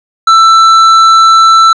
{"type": "tone with hard clipping", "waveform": "sine", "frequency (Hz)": 1330, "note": "E6", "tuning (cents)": 15, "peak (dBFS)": -3, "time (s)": [0.27, 1.73], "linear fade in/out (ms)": 5, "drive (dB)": 10, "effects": ["low-pass 6000 Hz 12 dB/octave"]}